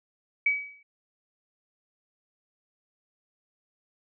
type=tone with exponential decay; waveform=sine; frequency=2276 Hz; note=C#7; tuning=45 cents sharp; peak=-18 dBFS; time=0.46-0.83 s; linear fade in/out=5 ms; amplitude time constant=79 ms; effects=none